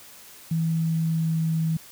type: tone with pitch glide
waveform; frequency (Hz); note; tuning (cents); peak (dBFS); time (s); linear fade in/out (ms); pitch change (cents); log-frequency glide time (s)
sine; 163 to 161.31; E3 to E3; -19 to -37; -21; 0.51-1.77; 5; -18; 0.71-1.57
effects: white hiss -47 dBFS RMS until 1.91 s